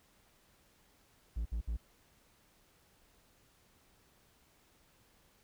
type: tone bursts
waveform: triangle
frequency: 56.4 Hz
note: A1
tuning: 44 cents sharp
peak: -31 dBFS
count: 3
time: 1.36-1.769 s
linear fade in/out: 10 ms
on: 95 ms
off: 62 ms
effects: pink hiss -68 dBFS RMS until 5.43 s